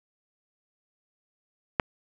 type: click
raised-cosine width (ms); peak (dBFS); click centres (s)
0.5; -6; 1.798
effects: none